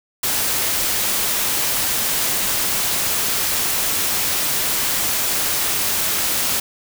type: noise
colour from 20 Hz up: white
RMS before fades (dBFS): -20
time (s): 0.23-6.6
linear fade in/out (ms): 5
effects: none